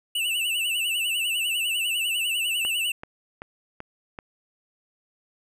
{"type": "tone with vibrato", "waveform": "square", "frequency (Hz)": 2794, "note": "F7", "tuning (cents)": 0, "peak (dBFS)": -24, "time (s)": [0.15, 2.92], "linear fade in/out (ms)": 5, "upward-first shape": "sine", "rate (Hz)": 10, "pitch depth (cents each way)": 110}
{"type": "click train", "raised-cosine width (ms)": 0.5, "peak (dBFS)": -21, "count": 5, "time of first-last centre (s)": [2.65, 4.188], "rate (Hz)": 2.6}
{"effects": []}